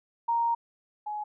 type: tone pair in turn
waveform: sine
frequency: 932.3 / 841.2 Hz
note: A#5 / G#5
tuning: 0 / +22 cents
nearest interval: major second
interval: 178 cents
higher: first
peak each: -23 / -31 dBFS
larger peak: first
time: 0.28-0.55 / 1.06-1.24 s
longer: first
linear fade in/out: 10 ms
effects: none

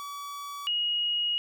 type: tone pair in turn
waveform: 45% pulse / sine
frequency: 1142 / 2886 Hz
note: D6 / F#7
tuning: -49 / -44 cents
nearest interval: octave + major third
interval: 1605 cents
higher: second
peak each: -36 / -25 dBFS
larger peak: second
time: 0-0.67 / 0.67-1.38 s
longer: second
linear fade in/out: 0 ms
effects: none

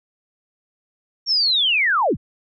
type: linear sweep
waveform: sine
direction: down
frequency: 5588 to 30.87 Hz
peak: -15 dBFS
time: 1.26-2.17 s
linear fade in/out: 50 ms
effects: none

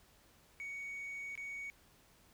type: tone with dropouts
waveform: sine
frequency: 2237 Hz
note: C#7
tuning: 15 cents sharp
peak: -39 dBFS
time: 0.6-1.7 s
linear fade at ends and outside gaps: 0 ms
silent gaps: 1.354-1.376 s
effects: tanh soft clip ceiling -40 dBFS + pink hiss -66 dBFS RMS until 2.33 s

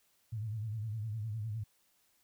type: tone with vibrato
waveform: sine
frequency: 108.8 Hz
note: A2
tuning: 19 cents flat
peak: -35 dBFS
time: 0.32-1.64 s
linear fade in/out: 10 ms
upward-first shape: sine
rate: 9.8 Hz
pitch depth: 99 cents each way
effects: white hiss -72 dBFS RMS until 2.23 s

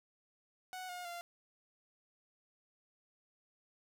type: tone with pitch steps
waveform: sawtooth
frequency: 740 / 716 / 692.8 Hz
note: F#5 / F5 / F5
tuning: 0 / +43 / -14 cents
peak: -39 dBFS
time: 0.73-1.21 s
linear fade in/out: 0 ms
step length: 160 ms
effects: none

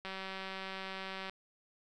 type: click train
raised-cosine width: 0.3 ms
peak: -26 dBFS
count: 239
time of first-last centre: 0.05-1.296 s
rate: 191 Hz
effects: none

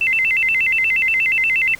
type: tone with vibrato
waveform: sine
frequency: 2349 Hz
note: D7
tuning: in tune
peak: -14 dBFS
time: 0.01-1.75 s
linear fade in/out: 2 ms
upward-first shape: square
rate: 8.4 Hz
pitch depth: 220 cents each way
effects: pink hiss -42 dBFS RMS until 1.79 s

